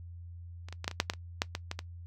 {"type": "clicks", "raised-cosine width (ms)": 0.2, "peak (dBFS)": [-28, -25, -20, -12, -23, -7, -11, -25, -9, -16, -17, -19], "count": 12, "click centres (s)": [0.686, 0.726, 0.844, 0.879, 0.913, 1.001, 1.099, 1.136, 1.419, 1.551, 1.714, 1.791], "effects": ["noise-tail reverb RT60 0.1 s tail -20 dB re dry", "added 86 Hz sine -43 dBFS peak until 2.06 s"]}